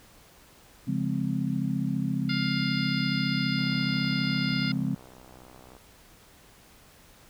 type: chord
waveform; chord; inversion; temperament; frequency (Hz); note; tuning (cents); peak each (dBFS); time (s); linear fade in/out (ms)
sine; Db major seventh; none; just; 138.59 / 173.24 / 207.9 / 259.9; Db3 / F3 / Ab3 / C4; 0 / -14 / +2 / -11; -31; 0.87-4.95; 10
type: harmonic tone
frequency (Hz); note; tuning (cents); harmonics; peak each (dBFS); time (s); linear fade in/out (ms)
703; F5; +11; 2 / 3 / 4 / 5 / 6 / 7; -36 / -35 / -39 / -39 / -40 / -36; 2.29-4.72; 5
type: click train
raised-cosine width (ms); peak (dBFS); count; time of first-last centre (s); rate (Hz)
1; -36; 139; 3.59-5.767; 63.4
effects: pink hiss -55 dBFS RMS until 7.29 s